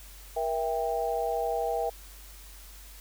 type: chord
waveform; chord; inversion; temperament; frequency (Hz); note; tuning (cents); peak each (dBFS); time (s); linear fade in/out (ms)
sine; E diminished; second; just; 474.7 / 659.3 / 791.1; Bb4 / E5 / G5; +31 / 0 / +16; -31; 0.36-1.9; 10
effects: added 48 Hz sine -47 dBFS peak until 3 s + white hiss -51 dBFS RMS until 3 s